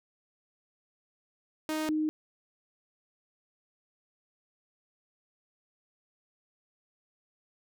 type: tone pair in turn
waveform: sawtooth / sine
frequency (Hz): 311.1 / 309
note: D#4 / D#4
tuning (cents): 0 / -12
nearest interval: unison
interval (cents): 12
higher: first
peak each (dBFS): -26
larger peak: neither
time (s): 1.69-1.89 / 1.89-2.09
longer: neither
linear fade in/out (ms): 0
effects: none